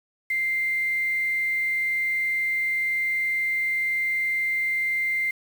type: tone with quantisation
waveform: sine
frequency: 2093 Hz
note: C7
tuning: in tune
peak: -22 dBFS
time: 0.3-5.31 s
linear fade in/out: 5 ms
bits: 7
effects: none